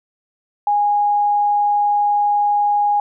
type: tone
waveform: sine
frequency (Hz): 824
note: G#5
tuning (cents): -14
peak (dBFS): -13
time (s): 0.67-3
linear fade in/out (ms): 2
effects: none